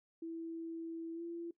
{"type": "tone with pitch glide", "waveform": "sine", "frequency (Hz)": [329.6, 338.9], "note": ["E4", "E4"], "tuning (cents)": [0, 48], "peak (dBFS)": -40, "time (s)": [0.22, 1.51], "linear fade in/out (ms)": 5, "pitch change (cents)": 48, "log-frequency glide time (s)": [1.14, 1.22], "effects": ["noise-tail reverb RT60 0.1 s tail -19 dB re dry"]}